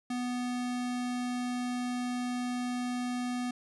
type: tone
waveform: square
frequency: 246.9 Hz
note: B3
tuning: in tune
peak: -32 dBFS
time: 0.1-3.51 s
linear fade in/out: 5 ms
effects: resampled to 24000 Hz